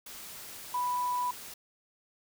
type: tone in noise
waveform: sine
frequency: 987.8 Hz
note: B5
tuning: in tune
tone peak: -28 dBFS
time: 0.74-1.31 s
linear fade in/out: 5 ms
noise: white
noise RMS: -45 dBFS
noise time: 0.06-1.54 s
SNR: +14 dB
effects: none